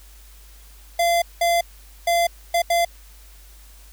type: tone bursts at uneven times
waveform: square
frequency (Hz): 686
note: F5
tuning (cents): -31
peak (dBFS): -17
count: 5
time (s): 0.99-1.22 / 1.41-1.61 / 2.07-2.27 / 2.54-2.62 / 2.7-2.85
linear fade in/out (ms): 5
effects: added 50 Hz sine -44 dBFS peak until 3.92 s + white hiss -51 dBFS RMS until 3.92 s